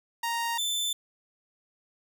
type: tone pair in turn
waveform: sawtooth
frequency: 932 / 3533 Hz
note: A#5 / A7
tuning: -1 / +6 cents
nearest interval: octave + major seventh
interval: 2307 cents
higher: second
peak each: -24 dBFS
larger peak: neither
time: 0.23-0.58 / 0.58-0.93 s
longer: neither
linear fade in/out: 5 ms
effects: none